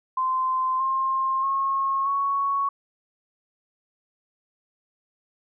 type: tone with pitch steps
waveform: sine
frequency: 1037 / 1061.2 / 1086 / 1111.4 Hz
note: C6 / C6 / C#6 / C#6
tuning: -16 / +24 / -36 / +4 cents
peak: -21 dBFS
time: 0.17-2.69 s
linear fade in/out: 5 ms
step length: 630 ms
effects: none